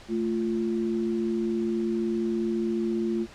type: tone pair together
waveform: sine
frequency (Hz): 221.3 / 346.5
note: A3 / F4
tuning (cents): +10 / -14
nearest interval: minor sixth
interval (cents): 776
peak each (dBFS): -27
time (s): 0.08-3.27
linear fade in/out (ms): 50
effects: pink hiss -48 dBFS RMS until 3.34 s + low-pass 6000 Hz 12 dB/octave